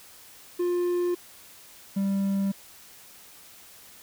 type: tone pair in turn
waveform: triangle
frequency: 353.1 / 196.46 Hz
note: F4 / G3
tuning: +19 / +4 cents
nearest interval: minor seventh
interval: 1015 cents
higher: first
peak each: -21 dBFS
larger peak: neither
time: 0.59-1.15 / 1.96-2.52 s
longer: neither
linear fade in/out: 10 ms
effects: white hiss -50 dBFS RMS until 4.02 s